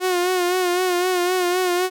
sawtooth tone with vibrato, 361.2 Hz, F#4, 42 cents flat, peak -14 dBFS, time 0-1.9 s, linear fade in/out 50 ms, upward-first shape sine, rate 3.9 Hz, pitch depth 48 cents each way, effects none

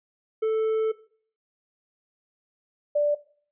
triangle / sine tone pair in turn, 440 / 587.3 Hz, A4 / D5, 0 / 0 cents, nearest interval perfect fourth, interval 500 cents, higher second, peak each -19 dBFS, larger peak neither, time 0.42-0.92 / 2.95-3.15 s, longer first, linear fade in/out 10 ms, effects noise-tail reverb RT60 0.5 s tail -18 dB re dry + resampled to 8000 Hz

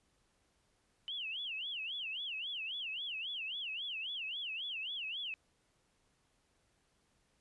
sine tone with vibrato, 2960 Hz, F#7, in tune, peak -38 dBFS, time 1.08-5.34 s, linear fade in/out 0 ms, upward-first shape sine, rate 3.7 Hz, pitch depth 260 cents each way, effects pink hiss -75 dBFS RMS until 7.4 s + resampled to 24000 Hz

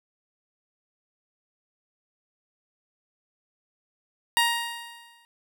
15% pulse tone with exponential decay, 938 Hz, A#5, 11 cents sharp, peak -11 dBFS, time 4.37-5.25 s, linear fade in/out 0 ms, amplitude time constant 190 ms, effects none

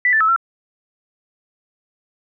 sine tone with pitch steps, 1977 / 1762 / 1299 / 1352 Hz, B6 / A6 / E6 / E6, +1 / +2 / -26 / +43 cents, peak -12 dBFS, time 0.05-0.362 s, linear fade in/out 2 ms, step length 78 ms, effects none

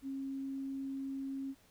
sine tone, 270.8 Hz, C#4, 40 cents flat, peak -37 dBFS, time 0.02-1.55 s, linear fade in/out 50 ms, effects pink hiss -66 dBFS RMS until 1.7 s

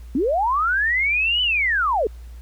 sine linear two-way sweep, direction up then down, 233 to 3018 to 384.1 Hz, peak -17 dBFS, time 0.15-2.07 s, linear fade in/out 2 ms, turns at 1.42 s, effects added 59 Hz sine -35 dBFS peak until 2.41 s + pink hiss -55 dBFS RMS until 2.41 s

